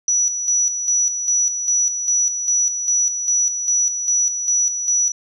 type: tone with tremolo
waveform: sine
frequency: 5890 Hz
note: F#8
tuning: 9 cents flat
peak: -14 dBFS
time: 0.08-5.12 s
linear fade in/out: 2 ms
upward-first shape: square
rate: 2.5 Hz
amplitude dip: 55%
effects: none